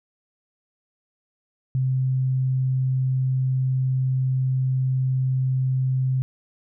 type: tone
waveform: sine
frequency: 130.4 Hz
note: C3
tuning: 5 cents flat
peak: -19 dBFS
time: 1.75-6.22 s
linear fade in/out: 0 ms
effects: none